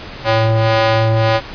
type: ring-modulated tone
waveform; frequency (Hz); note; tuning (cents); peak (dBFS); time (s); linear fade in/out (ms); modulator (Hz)
sawtooth; 223.9; A3; +30; -4; 0.24-1.41; 50; 335
effects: pink hiss -31 dBFS RMS until 1.54 s + resampled to 11025 Hz

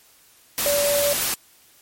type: tone in noise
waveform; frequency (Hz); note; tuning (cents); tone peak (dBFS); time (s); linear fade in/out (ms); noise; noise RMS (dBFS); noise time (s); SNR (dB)
sine; 576; D5; -34; -19; 0.66-1.13; 0; white; -23; 0.58-1.34; +1
effects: white hiss -54 dBFS RMS until 1.81 s + MP3 64 kbps

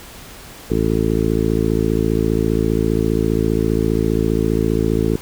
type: harmonic tone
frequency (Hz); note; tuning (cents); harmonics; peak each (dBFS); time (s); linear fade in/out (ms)
55; A1; 0; 1 / 2 / 3 / 4 / 5 / 6 / 7 / 8; -23 / -23 / -23 / -23 / -23 / -23 / -23 / -23; 0.7-5.16; 5
effects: pink hiss -38 dBFS RMS until 5.21 s

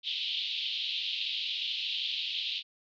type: band-pass noise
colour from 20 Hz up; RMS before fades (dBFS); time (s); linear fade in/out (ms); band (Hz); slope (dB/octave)
white; -34; 0.03-2.63; 50; 2800 to 3900; 48
effects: none

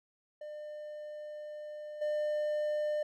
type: tone with level steps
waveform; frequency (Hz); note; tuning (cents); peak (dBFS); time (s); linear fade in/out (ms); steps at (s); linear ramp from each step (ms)
triangle; 601; D5; +40; -39 / -28; 0.41-3.03; 5; 2.01; 10
effects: none

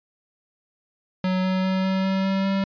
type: tone with pitch steps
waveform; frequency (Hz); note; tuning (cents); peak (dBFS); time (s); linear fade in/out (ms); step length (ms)
square; 185.5 / 187.01 / 188.52 / 190.06 / 191.6 / 193.15 / 194.72; F#3 / F#3 / F#3 / F#3 / G3 / G3 / G3; +5 / +19 / +33 / +47 / -39 / -25 / -11; -21; 1.24-2.64; 2; 200
effects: resampled to 11025 Hz

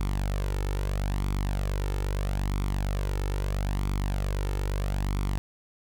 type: tone with flanger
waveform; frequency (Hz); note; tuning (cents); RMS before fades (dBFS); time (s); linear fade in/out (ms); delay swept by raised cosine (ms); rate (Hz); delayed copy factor
sawtooth; 48.65; G1; -12; -28; 0-5.38; 0; 0.87 to 2.27; 0.77; +0.55
effects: none

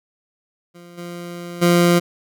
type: tone with level steps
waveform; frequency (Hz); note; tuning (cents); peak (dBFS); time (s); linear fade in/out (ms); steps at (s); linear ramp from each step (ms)
20% pulse; 173.7; F3; -9; -35 / -25 / -7; 0.74-2; 20; 0.97 / 1.61; 20
effects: none

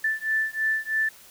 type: beating tone pair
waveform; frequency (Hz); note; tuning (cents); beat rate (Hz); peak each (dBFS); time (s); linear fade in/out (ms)
sine; 1760 / 1763.1; A6 / A6; 0 / +3; 3.1; -26; 0.04-1.09; 5
effects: white hiss -50 dBFS RMS until 1.3 s

